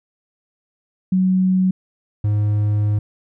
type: tone pair in turn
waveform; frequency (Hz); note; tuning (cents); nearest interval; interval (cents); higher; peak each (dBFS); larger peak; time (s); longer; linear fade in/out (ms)
sine / triangle; 186.3 / 104.56; F#3 / G#2; +12 / +12; minor seventh; 1000; first; -13; neither; 1.12-1.71 / 2.24-2.99; second; 5
effects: none